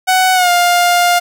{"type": "tone with pitch glide", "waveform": "sawtooth", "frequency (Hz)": [746, 704.1], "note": ["F#5", "F5"], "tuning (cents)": [14, 14], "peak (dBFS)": -5, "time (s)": [0.07, 1.2], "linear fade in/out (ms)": 20, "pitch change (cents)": -100, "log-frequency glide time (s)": [0.34, 0.5], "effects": []}